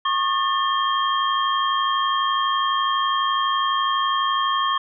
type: tone cluster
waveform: sine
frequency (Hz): 1092 / 1204 / 1778 / 3207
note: C#6 / D6 / A6 / G7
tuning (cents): -26 / +43 / +18 / +39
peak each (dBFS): -20 / -28 / -29 / -26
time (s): 0.05-4.78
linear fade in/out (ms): 5
effects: none